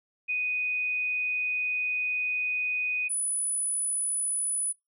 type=tone pair in turn; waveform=sine; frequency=2489 / 9937 Hz; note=D#7 / D#9; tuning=0 / -3 cents; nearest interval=2 octaves; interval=2397 cents; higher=second; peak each=-26 dBFS; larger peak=neither; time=0.28-3.09 / 3.09-4.73 s; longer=first; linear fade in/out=20 ms; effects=noise-tail reverb RT60 0.2 s tail -25 dB re dry